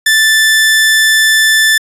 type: tone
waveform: sawtooth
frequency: 1760 Hz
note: A6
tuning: in tune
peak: -3 dBFS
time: 0.06-1.78 s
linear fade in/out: 5 ms
effects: resampled to 32000 Hz